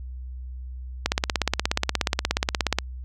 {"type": "click train", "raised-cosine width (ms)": 0.2, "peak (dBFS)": -3, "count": 30, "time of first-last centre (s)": [1.06, 2.786], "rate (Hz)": 16.8, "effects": ["added 63 Hz sine -33 dBFS peak until 3.04 s"]}